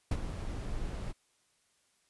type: noise with ADSR envelope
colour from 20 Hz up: brown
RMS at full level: -27 dBFS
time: 0.11-1.13 s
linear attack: 5 ms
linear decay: 47 ms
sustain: -10 dB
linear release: 25 ms
effects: white hiss -72 dBFS RMS until 2.09 s + resampled to 24000 Hz